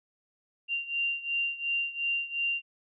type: beating tone pair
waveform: sine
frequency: 2775 / 2777.8 Hz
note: F7 / F7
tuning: -12 / -10 cents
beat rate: 2.8 Hz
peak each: -30 / -33 dBFS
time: 0.68-2.62 s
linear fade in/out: 50 ms
effects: none